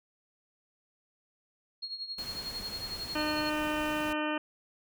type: tone with tremolo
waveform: sine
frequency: 4288 Hz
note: C8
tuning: 42 cents sharp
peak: -33 dBFS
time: 1.82-3.5 s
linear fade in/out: 10 ms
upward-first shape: triangle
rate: 11 Hz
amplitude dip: 80%
type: noise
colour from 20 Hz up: pink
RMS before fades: -44 dBFS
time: 2.18-4.13 s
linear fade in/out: 5 ms
type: harmonic tone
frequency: 303.7 Hz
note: D#4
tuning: 42 cents flat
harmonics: 1 / 2 / 3 / 4 / 5 / 6 / 8 / 9 / 10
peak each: -33 / -36 / -38 / -39 / -40 / -41 / -42 / -43 / -43 dBFS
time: 3.15-4.38 s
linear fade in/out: 5 ms
effects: none